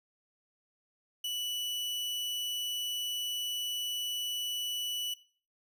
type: tone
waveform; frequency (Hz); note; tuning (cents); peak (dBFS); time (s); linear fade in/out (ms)
40% pulse; 2960; F#7; 0; -32; 1.24-5.14; 5
effects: noise-tail reverb RT60 0.4 s tail -17 dB re dry